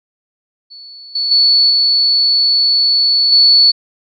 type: tone with level steps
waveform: sine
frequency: 4435 Hz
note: C#8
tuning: in tune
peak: -32 / -14 / -7 / -9 / -5 dBFS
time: 0.7-3.72 s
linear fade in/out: 20 ms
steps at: 1.15 / 1.31 / 1.7 / 3.32 s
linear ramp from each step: 5 ms
effects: none